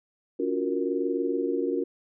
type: chord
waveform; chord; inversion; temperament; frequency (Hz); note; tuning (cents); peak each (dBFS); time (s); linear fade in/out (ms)
sine; Gb major seventh; second; equal with one note detuned; 282.8 / 349.2 / 370 / 466.2; Db4 / F4 / Gb4 / Bb4; +35 / 0 / 0 / 0; -30; 0.39-1.84; 10
effects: none